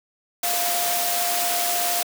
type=tone in noise; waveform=sine; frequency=701 Hz; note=F5; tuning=6 cents sharp; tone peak=-26 dBFS; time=0.43-2.03 s; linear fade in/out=5 ms; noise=white; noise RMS=-24 dBFS; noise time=0.43-2.03 s; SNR=-5 dB; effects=high-pass 300 Hz 12 dB/octave